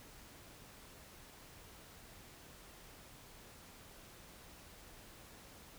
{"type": "silence", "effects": ["pink hiss -57 dBFS RMS until 5.78 s"]}